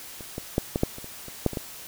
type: clicks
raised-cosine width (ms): 2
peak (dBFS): -27 / -18 / -8 / -11 / -7 / -26 / -27 / -26 / -7 / -21 / -15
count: 11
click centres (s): 0.208 / 0.381 / 0.581 / 0.759 / 0.834 / 0.984 / 1.044 / 1.283 / 1.463 / 1.533 / 1.572
effects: white hiss -42 dBFS RMS until 1.87 s